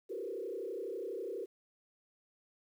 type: tone with frequency modulation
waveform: sine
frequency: 425.5 Hz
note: G#4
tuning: 42 cents sharp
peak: -37 dBFS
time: 0.09-1.46 s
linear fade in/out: 20 ms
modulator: 32.1 Hz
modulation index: 2.2
effects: 11-bit